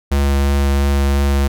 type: tone with vibrato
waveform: square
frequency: 69.8 Hz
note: C#2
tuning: 13 cents sharp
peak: -13 dBFS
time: 0.11-1.48 s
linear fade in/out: 10 ms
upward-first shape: triangle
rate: 2.9 Hz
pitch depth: 12 cents each way
effects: none